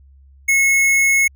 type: tone with hard clipping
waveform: sine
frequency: 2182 Hz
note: C#7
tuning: 28 cents flat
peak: -13 dBFS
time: 0.48-1.28 s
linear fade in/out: 10 ms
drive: 16 dB
effects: added 68 Hz sine -44 dBFS peak until 1.35 s